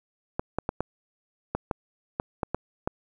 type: clicks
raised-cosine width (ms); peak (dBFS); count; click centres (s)
1; -12; 10; 0.395 / 0.586 / 0.691 / 0.806 / 1.55 / 1.712 / 2.199 / 2.432 / 2.546 / 2.875
effects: 9-bit